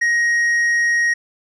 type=tone with tanh clipping; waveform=sine; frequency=1881 Hz; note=A#6; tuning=15 cents sharp; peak=-15 dBFS; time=0.01-1.14 s; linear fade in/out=10 ms; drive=5 dB; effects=none